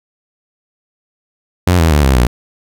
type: tone with pitch steps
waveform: sawtooth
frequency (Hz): 89.8 / 81.4 / 73.79 / 66.89 / 60.63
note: F2 / E2 / D2 / C2 / B1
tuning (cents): +49 / -21 / +9 / +39 / -31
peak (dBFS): -4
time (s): 1.67-2.27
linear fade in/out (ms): 5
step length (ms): 120
effects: none